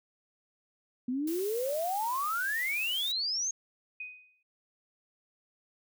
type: exponential sweep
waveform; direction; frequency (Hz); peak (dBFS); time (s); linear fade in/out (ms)
sine; up; 241.6 to 6620; -29; 1.08-3.51; 5
type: noise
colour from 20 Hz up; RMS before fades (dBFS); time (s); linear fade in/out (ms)
blue; -42; 1.27-3.12; 5
type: tone with exponential decay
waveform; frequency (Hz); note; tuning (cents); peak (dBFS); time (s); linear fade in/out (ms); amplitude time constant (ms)
sine; 2498; D#7; +6; -35; 4-4.43; 5; 93
effects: none